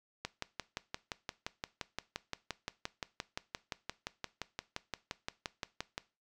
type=click train; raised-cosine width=0.2 ms; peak=-19 dBFS; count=34; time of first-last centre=0.25-5.979 s; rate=5.76 Hz; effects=noise-tail reverb RT60 0.3 s tail -19 dB re dry